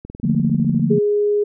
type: click train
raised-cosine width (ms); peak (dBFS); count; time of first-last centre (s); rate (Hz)
3; -20; 16; 0.05-0.796; 20.1
type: chord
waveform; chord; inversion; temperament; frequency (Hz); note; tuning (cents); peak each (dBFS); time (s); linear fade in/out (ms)
sine; Bb major seventh; first; equal; 146.83 / 174.61 / 220 / 233.1; D3 / F3 / A3 / Bb3; 0 / 0 / 0 / 0; -20; 0.23-0.99; 10
type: tone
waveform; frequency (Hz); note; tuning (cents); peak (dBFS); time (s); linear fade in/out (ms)
sine; 413.9; G#4; -6; -14; 0.9-1.44; 10
effects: none